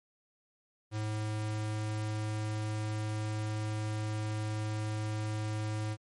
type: tone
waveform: square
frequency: 107.4 Hz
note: A2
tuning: 41 cents flat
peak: -33 dBFS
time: 0.91-5.97 s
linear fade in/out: 50 ms
effects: MP3 48 kbps